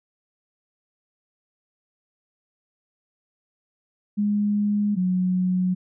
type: tone pair in turn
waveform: sine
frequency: 206.6 / 183.18 Hz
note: G#3 / F#3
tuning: -9 / -17 cents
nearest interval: major second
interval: 208 cents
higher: first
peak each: -19 dBFS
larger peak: neither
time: 4.17-4.96 / 4.96-5.75 s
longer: neither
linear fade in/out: 20 ms
effects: none